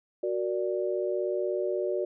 sine chord, Gb augmented, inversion none, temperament equal, 370 / 466.2 / 587.3 Hz, Gb4 / Bb4 / D5, 0 / 0 / 0 cents, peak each -29 / -34 / -31 dBFS, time 0.23-2.05 s, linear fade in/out 5 ms, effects none

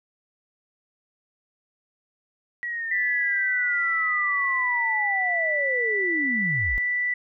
sine linear sweep, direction down, 1932 to 34.65 Hz, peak -27 dBFS, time 2.63-6.78 s, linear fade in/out 0 ms
sine tone, 1972 Hz, B6, 3 cents flat, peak -22 dBFS, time 2.91-7.14 s, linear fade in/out 5 ms
effects none

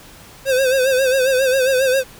square tone with vibrato, 523.3 Hz, C5, in tune, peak -14 dBFS, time 0.45-2.04 s, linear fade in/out 50 ms, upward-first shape sine, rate 7.4 Hz, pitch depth 71 cents each way, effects pink hiss -42 dBFS RMS until 2.19 s

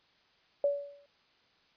sine tone with exponential decay, 570 Hz, C#5, 48 cents sharp, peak -22 dBFS, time 0.64-1.06 s, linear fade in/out 2 ms, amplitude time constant 91 ms, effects white hiss -67 dBFS RMS until 1.76 s + resampled to 11025 Hz

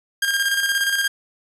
sawtooth tone with tremolo, 1609 Hz, G6, 45 cents sharp, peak -13 dBFS, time 0.22-1.08 s, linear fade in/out 5 ms, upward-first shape square, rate 17 Hz, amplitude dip 45%, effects resampled to 32000 Hz

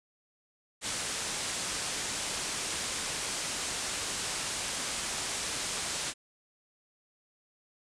white low-pass noise, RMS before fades -35 dBFS, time 0.81-6.14 s, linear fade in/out 50 ms, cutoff 9400 Hz, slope 48 dB/octave, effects none

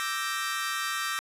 sawtooth chord, E half-diminished seventh, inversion third, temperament equal, 1174.7 / 1318.5 / 1568 / 1864.7 Hz, D6 / E6 / G6 / Bb6, 0 / 0 / 0 / 0 cents, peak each -31 dBFS, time 0-1.19 s, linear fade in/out 0 ms, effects resampled to 32000 Hz

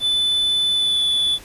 triangle tone with pitch glide, 3500 to 3462 Hz, A7 to A7, -10 to -29 cents, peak -15 dBFS, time 0-1.39 s, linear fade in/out 50 ms, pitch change -19 cents, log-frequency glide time 0.73-1.02 s, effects pink hiss -42 dBFS RMS until 1.44 s + resampled to 32000 Hz

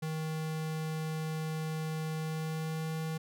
square tone with pitch glide, 157.7 to 159.35 Hz, D#3 to D#3, +24 to +42 cents, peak -34 dBFS, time 0.02-3.18 s, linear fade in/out 10 ms, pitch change +18 cents, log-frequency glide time 2.16-2.95 s, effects none

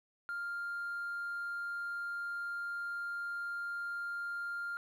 triangle tone with hard clipping, 1399 Hz, F6, 3 cents sharp, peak -36 dBFS, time 0.29-4.77 s, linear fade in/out 0 ms, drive 2 dB, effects none

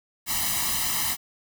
white noise with comb filter, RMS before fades -26 dBFS, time 0.26-1.17 s, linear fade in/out 50 ms, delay 1 ms, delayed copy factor +1, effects none

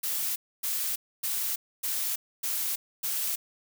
blue noise bursts, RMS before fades -30 dBFS, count 6, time 0.03-3.36 s, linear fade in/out 10 ms, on 330 ms, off 270 ms, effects none

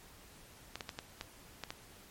clicks, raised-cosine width 0.2 ms, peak -22 dBFS, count 7, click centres 0.756 / 0.808 / 0.892 / 0.989 / 1.211 / 1.637 / 1.705 s, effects pink hiss -57 dBFS RMS until 2.1 s + MP3 64 kbps

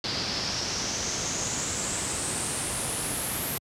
pink noise with low-pass filter sweep, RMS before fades -30 dBFS, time 0.04-3.58 s, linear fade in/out 2 ms, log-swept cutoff 4700 to 12000 Hz, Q 5.8, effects high-pass 80 Hz 12 dB/octave

